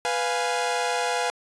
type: chord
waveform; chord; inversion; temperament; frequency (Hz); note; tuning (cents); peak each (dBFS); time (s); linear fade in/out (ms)
sawtooth; F diminished; second; equal; 493.9 / 698.5 / 830.6; Cb5 / F5 / Ab5; 0 / 0 / 0; -24; 0.05-1.3; 0
effects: resampled to 22050 Hz